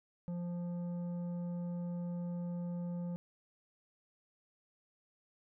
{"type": "tone with tanh clipping", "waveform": "triangle", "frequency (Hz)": 174.61, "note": "F3", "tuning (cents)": 0, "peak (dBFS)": -38, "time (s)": [0.28, 3.16], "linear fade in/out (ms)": 0, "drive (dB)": 13, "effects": []}